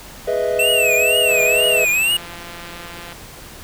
triangle chord, E major seventh, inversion first, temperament equal, 415.3 / 493.9 / 622.3 / 659.3 Hz, G#4 / B4 / D#5 / E5, 0 / 0 / 0 / 0 cents, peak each -22 / -19 / -20 / -22 dBFS, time 0.27-1.85 s, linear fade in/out 10 ms
square tone with vibrato, 2643 Hz, E7, 4 cents sharp, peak -15 dBFS, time 0.59-2.17 s, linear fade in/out 5 ms, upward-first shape triangle, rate 2.1 Hz, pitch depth 170 cents each way
click train, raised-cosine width 0.3 ms, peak -19 dBFS, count 317, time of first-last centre 1.29-3.127 s, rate 172 Hz
effects pink hiss -38 dBFS RMS until 3.63 s

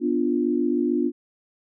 sine chord, B diminished, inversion none, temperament equal, 246.9 / 293.7 / 349.2 Hz, B3 / D4 / F4, 0 / 0 / 0 cents, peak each -24 dBFS, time 0-1.12 s, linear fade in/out 50 ms, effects none

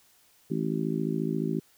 harmonic tone, 54.3 Hz, A1, 22 cents flat, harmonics 3 / 4 / 5 / 6 / 7, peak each -31 / -32 / -33 / -34 / -34 dBFS, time 0.5-1.6 s, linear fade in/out 10 ms, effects white hiss -62 dBFS RMS until 1.77 s

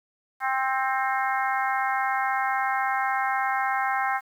harmonic tone with a mistuned harmonic, 263.7 Hz, C4, 14 cents sharp, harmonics 3 / 4 / 5 / 6 / 7 / 8, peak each -26 / -30 / -31 / -31 / -33 / -34 dBFS, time 0.4-4.21 s, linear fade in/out 50 ms, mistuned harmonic 8, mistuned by +22 cents, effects 9-bit

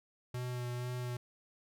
square tone with vibrato, 123.47 Hz, B2, in tune, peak -37 dBFS, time 0.34-1.17 s, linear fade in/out 5 ms, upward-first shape sine, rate 2.1 Hz, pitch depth 17 cents each way, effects none

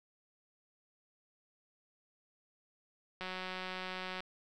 click train, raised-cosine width 0.3 ms, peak -25 dBFS, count 185, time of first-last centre 3.21-4.205 s, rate 185 Hz, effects none

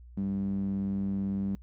sawtooth tone with band-pass filter, 98 Hz, G2, in tune, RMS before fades -31 dBFS, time 0.17-1.55 s, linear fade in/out 0 ms, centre 210 Hz, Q 6.3, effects noise-tail reverb RT60 0.1 s tail -26 dB re dry + added 60 Hz sine -47 dBFS peak until 1.62 s

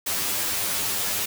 white noise with comb filter, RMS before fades -26 dBFS, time 0.06-1.26 s, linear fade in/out 10 ms, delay 10 ms, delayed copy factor +0.85, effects none

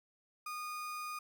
35% pulse tone, 1228 Hz, D#6, 23 cents flat, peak -38 dBFS, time 0.46-1.19 s, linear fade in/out 5 ms, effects none

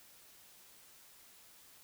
silence, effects white hiss -60 dBFS RMS until 1.83 s

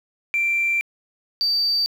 triangle tone pair in turn, 2355 / 4634 Hz, D7 / D8, +4 / -24 cents, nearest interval octave, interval 1172 cents, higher second, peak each -15 dBFS, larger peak neither, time 0.34-0.81 / 1.41-1.86 s, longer first, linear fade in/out 0 ms, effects tanh soft clip ceiling -15 dBFS + 8-bit

